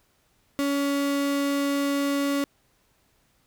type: tone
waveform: 35% pulse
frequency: 281.5 Hz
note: C#4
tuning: 27 cents sharp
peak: -21 dBFS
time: 0.59-2.44 s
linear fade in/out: 0 ms
effects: pink hiss -66 dBFS RMS until 3.46 s